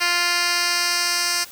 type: tone with band-pass filter sweep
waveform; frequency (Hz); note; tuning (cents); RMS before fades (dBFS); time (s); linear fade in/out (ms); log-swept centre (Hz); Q
10% pulse; 349.2; F4; 0; -21; 0-1.45; 20; 3600 to 6100; 1.2
effects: white hiss -42 dBFS RMS until 1.51 s